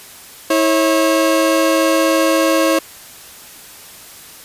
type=tone pair together; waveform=30% pulse; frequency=324.3 / 545.4 Hz; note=E4 / C#5; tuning=-28 / -28 cents; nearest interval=major sixth; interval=900 cents; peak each=-12 dBFS; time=0.5-2.79 s; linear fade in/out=5 ms; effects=white hiss -38 dBFS RMS until 4.44 s + resampled to 32000 Hz